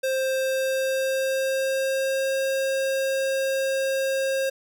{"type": "tone with pitch glide", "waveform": "square", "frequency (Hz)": [527, 536.5], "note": ["C5", "C5"], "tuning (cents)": [12, 43], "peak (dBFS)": -23, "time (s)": [0.03, 4.5], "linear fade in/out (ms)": 10, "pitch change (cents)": 31, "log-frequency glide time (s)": [0.37, 2.35], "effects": []}